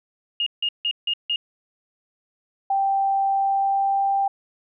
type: tone bursts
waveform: sine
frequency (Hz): 2846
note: F7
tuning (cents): +32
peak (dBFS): -20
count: 5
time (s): 0.4-1.36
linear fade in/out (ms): 2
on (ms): 64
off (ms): 160
type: tone with pitch glide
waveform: sine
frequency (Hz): 784 to 789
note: G5 to G5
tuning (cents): 0 to +11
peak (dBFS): -18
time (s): 2.7-4.28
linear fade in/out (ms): 5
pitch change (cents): +11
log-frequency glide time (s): 3.3-4.13
effects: none